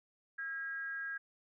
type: tone with amplitude modulation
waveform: sine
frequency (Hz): 1627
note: G#6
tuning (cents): -36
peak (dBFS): -35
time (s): 0.38-1.18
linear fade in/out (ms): 10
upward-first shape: sine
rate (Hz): 299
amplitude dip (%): 55
effects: none